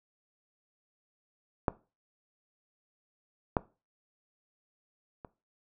clicks, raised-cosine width 1 ms, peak -11 / -11 / -29 dBFS, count 3, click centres 1.682 / 3.568 / 5.248 s, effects noise-tail reverb RT60 0.3 s tail -19 dB re dry

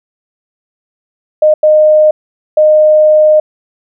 sine tone bursts at uneven times, 614 Hz, D#5, 23 cents flat, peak -3 dBFS, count 3, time 1.42-1.54 / 1.63-2.11 / 2.57-3.4 s, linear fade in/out 5 ms, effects none

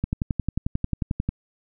click train, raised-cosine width 5 ms, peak -11 dBFS, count 15, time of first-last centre 0.04-1.29 s, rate 11.2 Hz, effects none

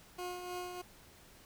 20% pulse tone with tremolo, 359 Hz, F4, 48 cents sharp, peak -33 dBFS, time 0.18-0.82 s, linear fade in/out 10 ms, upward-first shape triangle, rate 3.2 Hz, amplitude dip 50%, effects pink hiss -59 dBFS RMS until 1.45 s

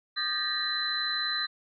sine tone cluster, 1224 / 1586 / 1760 / 1892 / 4034 Hz, D#6 / G6 / A6 / A#6 / B7, -29 / +20 / 0 / +25 / +36 cents, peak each -37 / -37 / -38 / -37 / -29 dBFS, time 0.16-1.47 s, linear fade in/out 20 ms, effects none

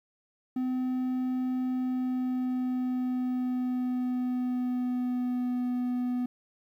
triangle tone with pitch glide, 255 to 247.7 Hz, C4 to B3, -44 to +5 cents, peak -25 dBFS, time 0.56-6.26 s, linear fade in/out 5 ms, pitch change -51 cents, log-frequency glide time 1.63-5.65 s, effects 11-bit

